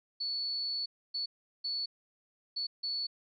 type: tone bursts at uneven times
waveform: sine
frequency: 4435 Hz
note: C#8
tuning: in tune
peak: -32 dBFS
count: 5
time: 0.2-0.86 / 1.14-1.26 / 1.64-1.86 / 2.56-2.67 / 2.83-3.07 s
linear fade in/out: 10 ms
effects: none